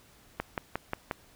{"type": "click train", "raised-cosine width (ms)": 0.5, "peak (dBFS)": -15, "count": 5, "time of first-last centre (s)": [0.4, 1.112], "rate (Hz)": 5.62, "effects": ["pink hiss -59 dBFS RMS until 1.35 s"]}